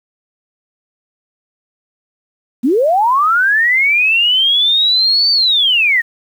sine linear two-way sweep, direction up then down, 218.1 to 4600 to 1802 Hz, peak -9 dBFS, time 2.63-6.02 s, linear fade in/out 20 ms, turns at 5.31 s, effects 7-bit

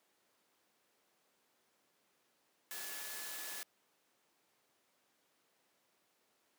sine tone in noise, 1716 Hz, A6, 44 cents flat, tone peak -52 dBFS, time 2.71-3.63 s, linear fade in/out 0 ms, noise white, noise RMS -45 dBFS, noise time 2.71-3.63 s, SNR -10 dB, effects pink hiss -75 dBFS RMS until 6.58 s + high-pass 300 Hz 12 dB/octave

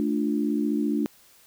sine chord, D minor, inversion second, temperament equal, 220 / 293.7 / 349.2 Hz, A3 / D4 / F4, 0 / 0 / 0 cents, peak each -26 / -25 / -31 dBFS, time 0-1.06 s, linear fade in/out 0 ms, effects white hiss -56 dBFS RMS until 1.46 s

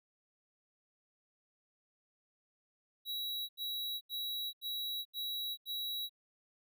square tone bursts, 3883 Hz, B7, 30 cents flat, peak -37 dBFS, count 6, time 3.05-6.095 s, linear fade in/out 50 ms, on 440 ms, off 81 ms, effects none

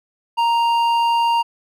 sine tone with hard clipping, 932.3 Hz, A#5, in tune, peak -16 dBFS, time 0.37-1.43 s, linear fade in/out 20 ms, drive 8 dB, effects none

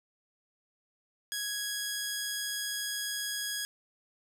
10% pulse tone, 1661.2 Hz, G#6, in tune, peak -24 dBFS, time 1.32-3.65 s, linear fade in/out 0 ms, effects none

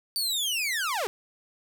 sawtooth linear sweep, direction down, 4624 to 363.8 Hz, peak -23 dBFS, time 0.16-1.07 s, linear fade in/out 0 ms, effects none

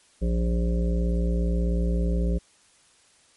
harmonic tone, 58.27 Hz, A#1, in tune, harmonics 1 / 3 / 5 / 7 / 9 / 10, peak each -22 / -27 / -37 / -35 / -36 / -44 dBFS, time 0.21-2.39 s, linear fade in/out 20 ms, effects white hiss -59 dBFS RMS until 3.36 s + MP3 48 kbps

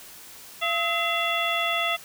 harmonic tone with a mistuned harmonic, 682 Hz, F5, 41 cents flat, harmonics 1 / 2 / 3 / 4 / 5, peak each -29 / -29 / -29 / -29 / -29 dBFS, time 0.61-1.97 s, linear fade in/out 20 ms, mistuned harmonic 2, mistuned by -100 cents, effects white hiss -45 dBFS RMS until 2.04 s

